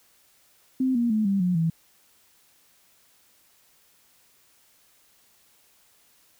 sine tone with pitch steps, 260 / 237 / 216.1 / 197.04 / 179.65 / 163.79 Hz, C4 / A#3 / A3 / G3 / F3 / E3, -11 / +29 / -31 / +9 / +49 / -11 cents, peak -20 dBFS, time 0.8-1.7 s, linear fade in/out 5 ms, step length 150 ms, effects white hiss -61 dBFS RMS until 6.39 s

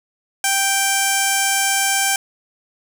5% pulse tone with notch filter, 784 Hz, G5, in tune, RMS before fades -18 dBFS, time 0.44-2.16 s, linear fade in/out 2 ms, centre 4200 Hz, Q 1.5, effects none

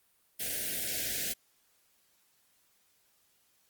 white band-stop noise, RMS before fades -34 dBFS, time 0.39-1.34 s, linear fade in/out 20 ms, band 730 to 1500 Hz, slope 96 dB/octave, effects white hiss -70 dBFS RMS until 3.69 s + Opus 32 kbps

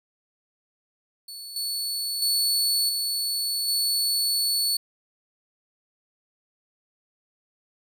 sawtooth tone with level steps, 4435 Hz, C#8, in tune, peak -34 / -24 / -18 / -22 / -19 dBFS, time 1.28-4.77 s, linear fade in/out 5 ms, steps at 1.56 / 2.22 / 2.89 / 3.68 s, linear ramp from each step 2 ms, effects none

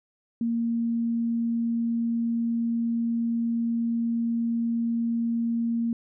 sine tone, 232.1 Hz, A#3, 7 cents flat, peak -23 dBFS, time 0.41-5.93 s, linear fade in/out 2 ms, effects none

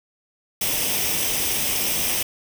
white noise with comb filter, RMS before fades -23 dBFS, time 0.61-2.23 s, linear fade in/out 5 ms, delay 0.35 ms, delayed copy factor +0.55, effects none

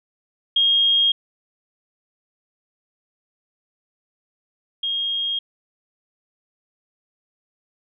sine tone pair in turn, 3248 / 3248 Hz, G#7 / G#7, -39 / -39 cents, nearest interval unison, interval 0 cents, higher neither, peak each -14 / -21 dBFS, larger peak first, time 0.56-1.12 / 4.83-5.39 s, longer neither, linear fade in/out 5 ms, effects none

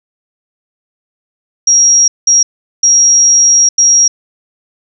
sine tone bursts at uneven times, 5650 Hz, F8, 19 cents sharp, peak -4 dBFS, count 4, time 1.67-2.08 / 2.27-2.43 / 2.83-3.69 / 3.78-4.08 s, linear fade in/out 5 ms, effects none

